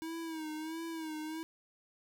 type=tone with vibrato; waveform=square; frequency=319.5 Hz; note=D#4; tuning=46 cents sharp; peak=-39 dBFS; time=0.02-1.43 s; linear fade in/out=0 ms; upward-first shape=sine; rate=1.5 Hz; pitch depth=64 cents each way; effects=none